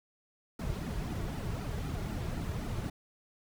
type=noise with flanger; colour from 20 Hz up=brown; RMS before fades=-36 dBFS; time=0.59-2.9 s; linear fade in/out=5 ms; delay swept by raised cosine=1.8 to 4 ms; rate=3.9 Hz; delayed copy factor=-0.75; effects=none